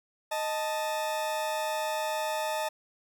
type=tone pair together; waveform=40% pulse; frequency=622.3 / 880 Hz; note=D#5 / A5; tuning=0 / 0 cents; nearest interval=tritone; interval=600 cents; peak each=-31 / -31 dBFS; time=0.31-2.69 s; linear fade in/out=10 ms; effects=none